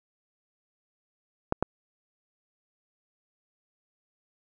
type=clicks; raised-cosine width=1 ms; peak=-10 dBFS; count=2; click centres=1.524 / 1.626 s; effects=none